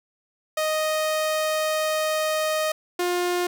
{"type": "tone pair in turn", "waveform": "sawtooth", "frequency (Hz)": [622.3, 354.9], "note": ["D#5", "F4"], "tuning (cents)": [0, 28], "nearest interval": "minor seventh", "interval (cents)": 972, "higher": "first", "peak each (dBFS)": -18, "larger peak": "neither", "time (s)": [[0.57, 2.72], [2.99, 3.47]], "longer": "first", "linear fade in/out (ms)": 5, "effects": []}